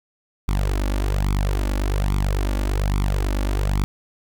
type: tone with flanger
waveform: sawtooth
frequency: 49 Hz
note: G1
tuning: in tune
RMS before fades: -21 dBFS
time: 0.48-3.84 s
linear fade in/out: 0 ms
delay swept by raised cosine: 0.86 to 3.56 ms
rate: 1.2 Hz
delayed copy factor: +0.85
effects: none